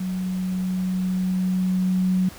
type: tone with level ramp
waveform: sine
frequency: 185 Hz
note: F#3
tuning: in tune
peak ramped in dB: -24 to -17 dBFS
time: 0-2.29 s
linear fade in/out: 5 ms
effects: pink hiss -43 dBFS RMS until 2.38 s